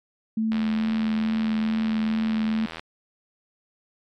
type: tone with vibrato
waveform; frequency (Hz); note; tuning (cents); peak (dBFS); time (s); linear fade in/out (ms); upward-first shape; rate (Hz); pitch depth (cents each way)
sine; 219.7; A3; -2; -21; 0.37-2.66; 5; sine; 2.3; 13
type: click train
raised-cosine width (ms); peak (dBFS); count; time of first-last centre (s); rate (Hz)
0.3; -18; 188; 0.52-2.795; 82.2
effects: MP3 96 kbps